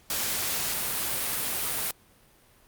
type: noise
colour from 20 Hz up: white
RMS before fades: -29 dBFS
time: 0.1-1.91 s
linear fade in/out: 2 ms
effects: pink hiss -59 dBFS RMS until 2.67 s + Opus 48 kbps